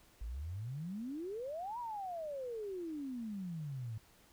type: exponential two-way sweep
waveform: sine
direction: up then down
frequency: 50.4 to 987.8 to 106.3 Hz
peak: -39 dBFS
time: 0.21-3.98 s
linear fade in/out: 5 ms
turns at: 1.79 s
effects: pink hiss -65 dBFS RMS until 4.32 s